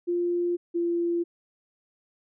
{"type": "tone pair in turn", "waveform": "sine", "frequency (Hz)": [349.2, 342.8], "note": ["F4", "F4"], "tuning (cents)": [0, -32], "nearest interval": "unison", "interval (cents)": 32, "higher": "first", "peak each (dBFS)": -23, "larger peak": "neither", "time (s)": [[0.07, 0.57], [0.74, 1.24]], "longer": "neither", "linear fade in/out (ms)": 20, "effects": []}